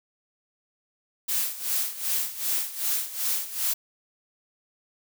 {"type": "noise with tremolo", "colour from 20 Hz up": "blue", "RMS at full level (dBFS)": -25, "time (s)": [1.28, 3.74], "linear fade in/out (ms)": 10, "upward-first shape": "sine", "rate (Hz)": 2.6, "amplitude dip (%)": 80, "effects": []}